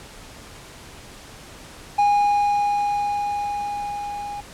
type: tone with level ramp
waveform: triangle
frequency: 820 Hz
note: G#5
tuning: 22 cents flat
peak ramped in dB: -12 to -27 dBFS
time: 1.98-4.41 s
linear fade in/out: 10 ms
effects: pink hiss -42 dBFS RMS until 4.53 s + low-pass 10000 Hz 12 dB/octave